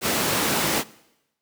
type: high-pass noise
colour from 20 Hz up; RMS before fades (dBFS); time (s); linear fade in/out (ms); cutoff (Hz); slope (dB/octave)
pink; -23; 0.01-0.84; 50; 170; 12
effects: noise-tail reverb RT60 0.9 s tail -21 dB re dry